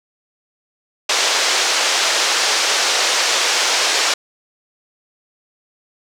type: band-pass noise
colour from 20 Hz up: white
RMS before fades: -17 dBFS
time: 1.09-4.14 s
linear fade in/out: 5 ms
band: 400 to 6400 Hz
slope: 24 dB/octave
effects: none